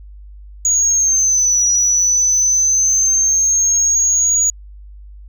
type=exponential two-way sweep; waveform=sine; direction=down then up; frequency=6790 to 5830 to 6790 Hz; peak=-10 dBFS; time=0.65-4.5 s; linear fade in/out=2 ms; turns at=1.66 s; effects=tanh soft clip ceiling -7 dBFS + added 50 Hz sine -34 dBFS peak until 5.28 s